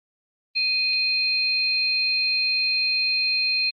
sine tone pair together, 2489 / 4186 Hz, D#7 / C8, 0 / 0 cents, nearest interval major sixth, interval 900 cents, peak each -23 / -22 dBFS, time 0.55-3.71 s, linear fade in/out 20 ms, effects Opus 32 kbps

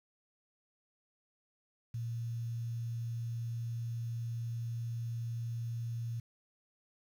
sine tone with quantisation, 116.54 Hz, A#2, in tune, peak -35 dBFS, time 1.94-6.2 s, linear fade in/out 5 ms, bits 10, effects none

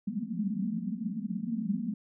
pink band-pass noise, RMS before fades -33 dBFS, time 0.07-1.94 s, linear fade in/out 5 ms, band 180 to 240 Hz, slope 96 dB/octave, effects none

